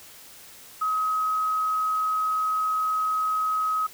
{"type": "tone with quantisation", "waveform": "sine", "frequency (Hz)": 1270, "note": "D#6", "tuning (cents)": 35, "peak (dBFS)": -22, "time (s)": [0.81, 3.87], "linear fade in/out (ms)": 10, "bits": 8, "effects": ["white hiss -47 dBFS RMS until 3.93 s"]}